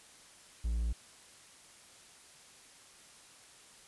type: tone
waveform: triangle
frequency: 57.2 Hz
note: A#1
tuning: 32 cents flat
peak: -28 dBFS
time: 0.64-0.93 s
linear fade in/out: 10 ms
effects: white hiss -57 dBFS RMS until 3.87 s + resampled to 24000 Hz